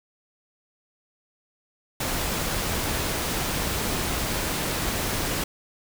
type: noise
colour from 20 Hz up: pink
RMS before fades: -27 dBFS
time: 2-5.44 s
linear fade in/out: 5 ms
effects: none